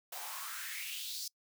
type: noise with high-pass filter sweep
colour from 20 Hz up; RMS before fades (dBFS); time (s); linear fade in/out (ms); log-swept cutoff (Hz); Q
white; -42; 0.12-1.28; 5; 650 to 5200; 4.1
effects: noise-tail reverb RT60 0.1 s tail -25 dB re dry